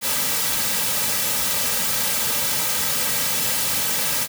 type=noise with comb filter; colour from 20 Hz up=white; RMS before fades=-22 dBFS; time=0.01-4.28 s; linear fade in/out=50 ms; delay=2.8 ms; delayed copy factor=-0.7; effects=none